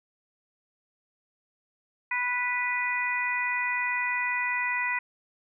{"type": "harmonic tone", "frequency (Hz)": 492.8, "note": "B4", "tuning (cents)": -4, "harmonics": [2, 3, 4, 5], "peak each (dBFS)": [-32, -36, -28, -32], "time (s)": [2.11, 4.99], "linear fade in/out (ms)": 5, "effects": []}